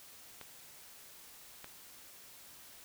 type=clicks; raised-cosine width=0.3 ms; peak=-30 dBFS; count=2; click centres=0.413 / 1.644 s; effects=white hiss -55 dBFS RMS until 2.84 s